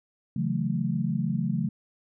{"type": "chord", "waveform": "sine", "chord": "F# minor seventh", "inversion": "second", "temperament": "equal", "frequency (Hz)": [138.59, 164.81, 185, 220], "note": ["C#3", "E3", "F#3", "A3"], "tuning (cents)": [0, 0, 0, 0], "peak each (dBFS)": -30, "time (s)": [0.36, 1.69], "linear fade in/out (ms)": 5, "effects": []}